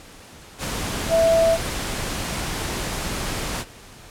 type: tone in noise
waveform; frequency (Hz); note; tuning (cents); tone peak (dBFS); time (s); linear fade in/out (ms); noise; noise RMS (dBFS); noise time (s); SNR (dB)
sine; 659.3; E5; 0; -14; 1.09-1.58; 50; pink; -27; 0.58-3.65; +10
effects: pink hiss -44 dBFS RMS until 4.1 s + low-pass 11000 Hz 12 dB/octave